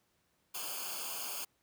white noise with comb filter, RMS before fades -40 dBFS, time 0.54-1.45 s, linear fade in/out 10 ms, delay 0.52 ms, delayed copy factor -0.95, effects pink hiss -75 dBFS RMS until 1.62 s + high-pass 80 Hz 12 dB/octave

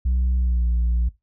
sine tone with pitch glide, 62.4 to 58.9 Hz, B1 to A#1, +19 to +19 cents, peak -15 dBFS, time 0.05-1.09 s, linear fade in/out 10 ms, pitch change -100 cents, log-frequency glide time 0.37-0.67 s, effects noise-tail reverb RT60 0.2 s tail -20 dB re dry + tanh soft clip ceiling -16 dBFS

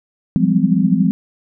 sine tone cluster, 168.6 / 182.8 / 193.3 / 207.1 / 256.6 Hz, E3 / F#3 / G3 / G#3 / C4, +39 / -21 / -24 / -5 / -34 cents, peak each -18 dBFS, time 0.36-1.11 s, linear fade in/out 0 ms, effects none

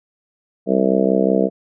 harmonic tone, 65.41 Hz, C2, in tune, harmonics 3 / 4 / 5 / 6 / 7 / 8 / 9 / 10, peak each -19 / -22 / -22 / -24 / -19 / -23 / -25 / -23 dBFS, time 0.66-1.5 s, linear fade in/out 50 ms, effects none

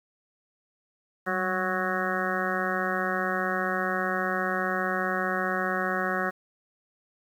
harmonic tone with a mistuned harmonic, 184.9 Hz, F#3, 1 cent flat, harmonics 1 / 2 / 3 / 4 / 6 / 7 / 8 / 9 / 10, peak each -34 / -34 / -34 / -34 / -34 / -34 / -34 / -34 / -34 dBFS, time 1.26-6.31 s, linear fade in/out 20 ms, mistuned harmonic 1, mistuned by +54 cents, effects 9-bit

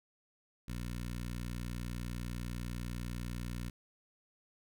15% pulse tone with notch filter, 60 Hz, B1, 49 cents flat, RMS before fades -40 dBFS, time 0.68-3.7 s, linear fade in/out 5 ms, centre 700 Hz, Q 0.62, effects none

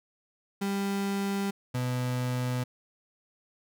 35% pulse tone pair in turn, 198.2 / 125.22 Hz, G3 / B2, +19 / +24 cents, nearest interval minor sixth, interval 795 cents, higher first, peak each -26 dBFS, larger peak neither, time 0.61-1.51 / 1.74-2.64 s, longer neither, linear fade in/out 10 ms, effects none

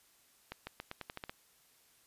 accelerating click train, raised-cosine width 0.3 ms, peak -25 dBFS, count 9, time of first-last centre 0.52-1.295 s, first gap 150 ms, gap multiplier 0.87, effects white hiss -67 dBFS RMS until 2.06 s + resampled to 32000 Hz

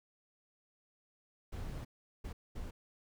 brown noise bursts at uneven times, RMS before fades -42 dBFS, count 3, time 1.52-1.85 / 2.24-2.33 / 2.55-2.71 s, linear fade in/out 10 ms, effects none

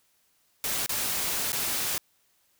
white noise with dropouts, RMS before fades -29 dBFS, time 0.64-1.98 s, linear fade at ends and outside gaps 1 ms, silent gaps 0.862-0.893 / 1.52-1.529 s, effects white hiss -68 dBFS RMS until 2.59 s

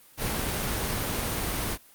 pink noise, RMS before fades -29 dBFS, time 0.17-1.78 s, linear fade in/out 50 ms, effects white hiss -55 dBFS RMS until 1.94 s + Opus 32 kbps

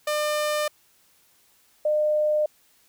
sawtooth / sine tone pair in turn, 600 / 605.6 Hz, D5 / D#5, +37 / -47 cents, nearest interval unison, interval 16 cents, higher second, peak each -19 dBFS, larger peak neither, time 0.07-0.68 / 1.85-2.46 s, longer neither, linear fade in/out 5 ms, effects white hiss -61 dBFS RMS until 2.88 s

